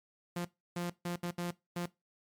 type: tone bursts at uneven times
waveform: sawtooth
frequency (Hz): 174.61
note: F3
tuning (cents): 0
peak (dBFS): -30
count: 6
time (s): 0.36-0.45 / 0.76-0.9 / 1.05-1.16 / 1.23-1.31 / 1.38-1.51 / 1.76-1.86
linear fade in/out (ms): 5
effects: noise-tail reverb RT60 0.2 s tail -19 dB re dry + MP3 96 kbps